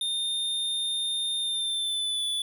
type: tone with pitch glide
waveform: square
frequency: 3635 to 3465 Hz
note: A#7 to A7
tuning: -44 to -27 cents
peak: -27 dBFS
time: 0.01-2.42 s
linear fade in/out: 2 ms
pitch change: -83 cents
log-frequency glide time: 1.4-2.23 s
effects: none